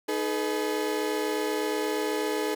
35% pulse chord, G# minor, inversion second, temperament equal with one note detuned, 311.1 / 425.7 / 493.9 Hz, D#4 / G#4 / B4, 0 / +43 / 0 cents, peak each -30 / -27 / -32 dBFS, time 0.08-2.55 s, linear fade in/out 10 ms, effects none

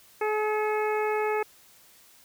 harmonic tone with a mistuned harmonic, 426.3 Hz, G#4, 45 cents sharp, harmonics 1 / 2 / 3 / 4 / 5 / 6, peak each -26 / -30 / -35 / -38 / -36 / -41 dBFS, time 0.21-1.43 s, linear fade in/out 5 ms, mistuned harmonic 5, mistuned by +35 cents, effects white hiss -56 dBFS RMS until 2.24 s

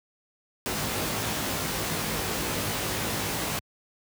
pink noise with comb filter, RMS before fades -29 dBFS, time 0.66-3.59 s, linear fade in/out 0 ms, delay 19 ms, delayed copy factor +0.95, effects high-pass 80 Hz 12 dB/octave

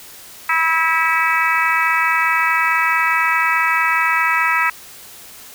harmonic tone, 324.7 Hz, E4, 26 cents flat, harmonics 3 / 4 / 5 / 6 / 7 / 8, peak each -21 / -19 / -23 / -19 / -22 / -24 dBFS, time 0.49-4.7 s, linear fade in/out 5 ms, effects white hiss -39 dBFS RMS until 5.54 s

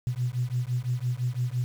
sine beating tone pair, 120.9 / 126.8 Hz, B2 / B2, -36 / +46 cents, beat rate 5.9 Hz, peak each -28 dBFS, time 0.07-1.64 s, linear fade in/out 0 ms, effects tanh soft clip ceiling -18 dBFS + 8-bit

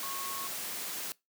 sine tone in noise, 1097 Hz, C#6, 18 cents flat, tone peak -40 dBFS, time 0.03-0.47 s, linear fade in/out 0 ms, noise white, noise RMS -38 dBFS, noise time 0-1.12 s, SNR -5 dB, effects noise-tail reverb RT60 0.2 s tail -22 dB re dry + high-pass 150 Hz 12 dB/octave

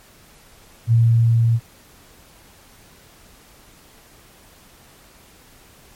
sine tone with level ramp, 115.5 Hz, A#2, 16 cents flat, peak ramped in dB -10 to -13 dBFS, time 0.87-1.6 s, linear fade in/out 50 ms, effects pink hiss -49 dBFS RMS until 5.95 s + MP3 64 kbps

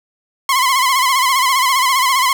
sawtooth tone with vibrato, 1046.5 Hz, C6, in tune, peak -8 dBFS, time 0.49-2.33 s, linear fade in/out 2 ms, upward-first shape sine, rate 15 Hz, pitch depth 90 cents each way, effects 8-bit

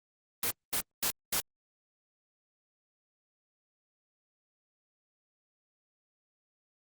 white noise bursts, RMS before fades -30 dBFS, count 4, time 0.43-1.402 s, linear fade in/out 2 ms, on 78 ms, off 220 ms, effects Opus 32 kbps

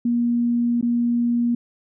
sine tone with dropouts, 238 Hz, A#3, 36 cents sharp, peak -17 dBFS, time 0.05-1.55 s, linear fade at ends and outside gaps 5 ms, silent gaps 0.812-0.826 s, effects none

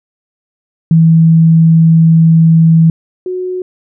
sine tone pair in turn, 163.1 / 366.8 Hz, E3 / F#4, -18 / -15 cents, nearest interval octave + major second, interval 1403 cents, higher second, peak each -3 / -15 dBFS, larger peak first, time 0.91-2.9 / 3.26-3.62 s, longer first, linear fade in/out 2 ms, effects none

